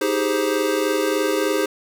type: chord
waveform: square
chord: Ab major seventh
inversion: second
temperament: equal with one note detuned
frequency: 315.1 / 392 / 415.3 / 523.3 Hz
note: Eb4 / G4 / Ab4 / C5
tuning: +22 / 0 / 0 / 0 cents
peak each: -25 dBFS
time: 0.01-1.66 s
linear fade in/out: 5 ms
effects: none